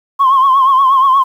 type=tone with vibrato; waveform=sine; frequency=1070 Hz; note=C6; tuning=38 cents sharp; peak=-5 dBFS; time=0.19-1.24 s; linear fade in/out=20 ms; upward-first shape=triangle; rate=8.4 Hz; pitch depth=88 cents each way; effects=tanh soft clip ceiling -3 dBFS + 7-bit